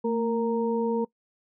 sine tone cluster, 226.1 / 463.7 / 929 Hz, A3 / A#4 / A#5, +47 / -9 / -6 cents, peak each -27 / -25 / -33 dBFS, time 0.04-1.05 s, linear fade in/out 10 ms, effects noise-tail reverb RT60 0.1 s tail -22 dB re dry

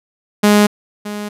sawtooth tone with echo, 207.7 Hz, G#3, in tune, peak -4 dBFS, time 0.43-0.67 s, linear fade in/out 10 ms, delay 620 ms, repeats 1, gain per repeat -15 dB, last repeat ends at 1.29 s, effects resampled to 32000 Hz

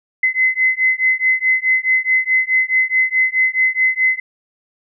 sine beating tone pair, 2041 / 2045.7 Hz, C7 / C7, -44 / -40 cents, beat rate 4.7 Hz, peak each -16 dBFS, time 0.23-4.2 s, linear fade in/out 5 ms, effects none

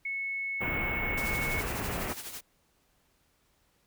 sine tone, 2200 Hz, C#7, 14 cents flat, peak -31 dBFS, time 0.05-1.61 s, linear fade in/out 5 ms
pink band-stop noise, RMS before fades -34 dBFS, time 0.6-2.14 s, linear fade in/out 20 ms, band 2800 to 16000 Hz, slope 48 dB/octave
white noise with tremolo, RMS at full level -39 dBFS, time 1.17-2.41 s, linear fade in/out 10 ms, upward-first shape sine, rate 12 Hz, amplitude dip 55%
effects pink hiss -70 dBFS RMS until 3.86 s

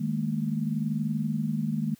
sine chord, D# suspended fourth, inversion none, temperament equal with one note detuned, 155.56 / 207.7 / 228.4 Hz, D#3 / G#3 / A#3, 0 / 0 / -35 cents, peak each -30 dBFS, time 0-1.95 s, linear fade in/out 10 ms, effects white hiss -60 dBFS RMS until 1.99 s

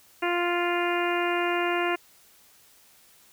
harmonic tone, 349.2 Hz, F4, in tune, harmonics 1 / 2 / 3 / 4 / 5 / 6 / 7 / 8, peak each -27 / -30 / -32 / -33 / -34 / -35 / -35 / -36 dBFS, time 0.22-1.96 s, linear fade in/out 10 ms, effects white hiss -57 dBFS RMS until 3.32 s

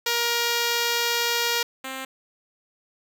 5% pulse tone pair in turn, 471.9 / 264.2 Hz, A#4 / C4, +21 / +17 cents, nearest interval minor seventh, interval 1004 cents, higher first, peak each -10 / -20 dBFS, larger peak first, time 0.06-1.63 / 1.84-2.05 s, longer first, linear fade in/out 5 ms, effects none

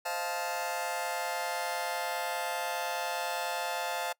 sawtooth chord, F dominant seventh, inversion second, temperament just, 523.8 / 628.6 / 698.5 / 873.1 Hz, C5 / Eb5 / F5 / A5, +2 / +18 / 0 / -14 cents, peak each -36 / -37 / -32 / -32 dBFS, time 0.05-4.13 s, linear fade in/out 10 ms, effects noise-tail reverb RT60 0.1 s tail -24 dB re dry

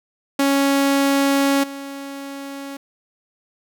sawtooth tone with level steps, 277.2 Hz, C#4, in tune, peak -11 / -26 dBFS, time 0.39-2.77 s, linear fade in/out 5 ms, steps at 1.63 s, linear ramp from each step 10 ms, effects none

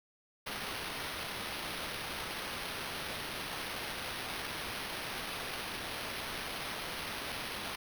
white noise with sample-and-hold, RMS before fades -40 dBFS, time 0.46-7.76 s, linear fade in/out 10 ms, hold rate 7350 Hz, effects none

